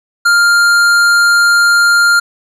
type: tone with hard clipping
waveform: triangle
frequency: 1400 Hz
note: F6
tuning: 4 cents sharp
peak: -8 dBFS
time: 0.25-2.2 s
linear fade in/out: 10 ms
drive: 16 dB
effects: none